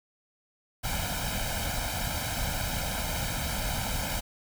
pink noise with comb filter, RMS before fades -31 dBFS, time 0.83-4.21 s, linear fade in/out 20 ms, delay 1.3 ms, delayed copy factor +0.85, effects none

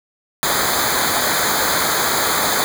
pink noise with comb filter, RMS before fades -18 dBFS, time 0.43-2.64 s, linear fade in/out 0 ms, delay 0.36 ms, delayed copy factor -1, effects none

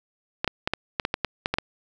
clicks, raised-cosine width 0.3 ms, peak -7 dBFS, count 11, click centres 0.445 / 0.477 / 0.675 / 0.736 / 0.998 / 1.051 / 1.141 / 1.247 / 1.459 / 1.54 / 1.585 s, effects none

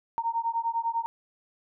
sine beating tone pair, 917 / 927 Hz, A#5 / A#5, -29 / -10 cents, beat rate 10 Hz, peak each -29 dBFS, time 0.18-1.06 s, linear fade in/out 0 ms, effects none

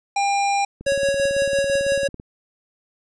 harmonic tone, 800 Hz, G5, 35 cents sharp, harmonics 1 / 3 / 5 / 7 / 9 / 10, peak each -18 / -26 / -35 / -33 / -38 / -39 dBFS, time 0.16-0.65 s, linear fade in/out 5 ms
click train, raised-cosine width 3 ms, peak -23 dBFS, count 26, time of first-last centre 0.81-2.199 s, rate 18 Hz
square tone with tremolo, 554.4 Hz, C#5, in tune, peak -17 dBFS, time 0.86-2.08 s, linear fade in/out 10 ms, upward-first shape sine, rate 5.9 Hz, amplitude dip 40%
effects resampled to 24000 Hz

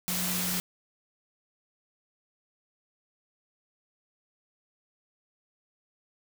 sine tone in noise, 180.2 Hz, F#3, 45 cents flat, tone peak -34 dBFS, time 0.08-0.6 s, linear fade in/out 0 ms, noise white, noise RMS -31 dBFS, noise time 0.08-0.6 s, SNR -6 dB, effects none

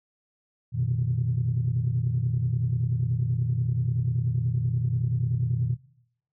sine tone cluster, 89.4 / 119.7 / 130.1 / 156 Hz, F2 / A#2 / C3 / D#3, +41 / +46 / -9 / +5 cents, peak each -33 / -24 / -31 / -31 dBFS, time 0.72-5.77 s, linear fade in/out 50 ms, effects noise-tail reverb RT60 0.7 s tail -19 dB re dry + tanh soft clip ceiling -15 dBFS

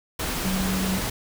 sine tone in noise, 188.7 Hz, F#3, 34 cents sharp, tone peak -24 dBFS, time 0.45-0.98 s, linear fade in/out 5 ms, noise pink, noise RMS -28 dBFS, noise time 0.19-1.1 s, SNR +1 dB, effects none

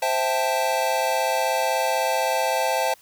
square chord, A minor seventh, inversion first, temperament equal, 523.3 / 659.3 / 784 / 880 Hz, C5 / E5 / G5 / A5, 0 / 0 / 0 / 0 cents, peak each -27 / -27 / -28 / -26 dBFS, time 0.02-2.94 s, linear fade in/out 5 ms, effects white hiss -54 dBFS RMS until 3.01 s

